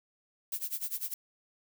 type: noise with tremolo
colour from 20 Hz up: violet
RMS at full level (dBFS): -33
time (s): 0.52-1.14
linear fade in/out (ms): 2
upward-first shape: sine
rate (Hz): 10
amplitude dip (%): 90
effects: none